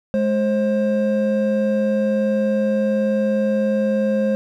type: tone pair together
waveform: triangle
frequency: 210.7 / 530.9 Hz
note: G#3 / C5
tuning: +25 / +25 cents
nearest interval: octave + major third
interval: 1600 cents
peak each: -17 dBFS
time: 0.14-4.35 s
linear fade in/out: 0 ms
effects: none